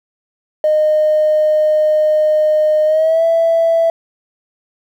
triangle tone with pitch glide, 614 to 661.9 Hz, D#5 to E5, -23 to +7 cents, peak -6 dBFS, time 0.64-3.9 s, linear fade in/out 2 ms, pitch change +130 cents, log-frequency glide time 2.85-3.24 s, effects tanh soft clip ceiling -7 dBFS + 8-bit

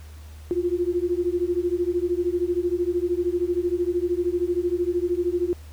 sine beating tone pair, 345.7 / 358.7 Hz, F4 / F4, -18 / +46 cents, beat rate 13 Hz, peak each -24 dBFS, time 0.51-5.53 s, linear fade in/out 0 ms, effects added 76 Hz sine -39 dBFS peak until 5.72 s + pink hiss -52 dBFS RMS until 5.72 s

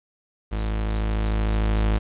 40% pulse tone with level ramp, 53.3 Hz, G#1, 46 cents sharp, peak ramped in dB -23 to -17 dBFS, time 0.51-1.99 s, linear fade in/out 20 ms, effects resampled to 8000 Hz + 8-bit

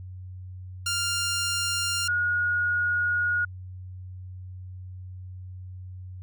10% pulse / sine tone pair in turn, 1396.9 / 1442.8 Hz, F6 / F#6, 0 / -44 cents, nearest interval minor second, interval 56 cents, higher second, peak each -17 / -22 dBFS, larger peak first, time 0.86-2.08 / 2.08-3.45 s, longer second, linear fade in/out 5 ms, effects added 92 Hz sine -37 dBFS peak until 6.22 s

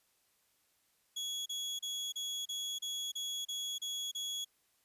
30% pulse tone bursts, 3350 Hz, G#7, 14 cents sharp, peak -34 dBFS, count 10, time 1.16-4.448 s, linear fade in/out 10 ms, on 300 ms, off 32 ms, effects white hiss -74 dBFS RMS until 4.84 s + resampled to 32000 Hz

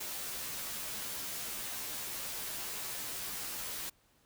white noise with comb filter, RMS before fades -40 dBFS, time 0-3.9 s, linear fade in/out 10 ms, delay 12 ms, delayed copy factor -1, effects pink hiss -69 dBFS RMS until 4.25 s

